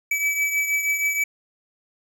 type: beating tone pair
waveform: square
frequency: 2294 / 2300.3 Hz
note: D7 / D7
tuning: -41 / -37 cents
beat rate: 6.3 Hz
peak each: -22 / -29 dBFS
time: 0.11-1.24 s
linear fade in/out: 5 ms
effects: none